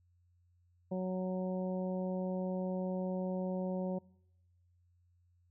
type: harmonic tone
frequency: 185 Hz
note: F#3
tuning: in tune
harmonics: 1 / 2 / 3 / 4 / 5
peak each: -35 / -42 / -39 / -49 / -52 dBFS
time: 0.91-3.99 s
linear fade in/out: 10 ms
effects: noise-tail reverb RT60 0.9 s tail -25 dB re dry + added 88 Hz sine -67 dBFS peak until 5.5 s